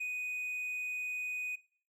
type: tone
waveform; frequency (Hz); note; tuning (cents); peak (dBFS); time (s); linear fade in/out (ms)
triangle; 2489; D#7; 0; -33; 0-1.56; 10
effects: noise-tail reverb RT60 0.5 s tail -20 dB re dry